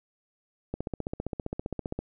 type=click train; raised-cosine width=2 ms; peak=-18 dBFS; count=20; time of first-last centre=0.74-1.99 s; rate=15.2 Hz; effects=none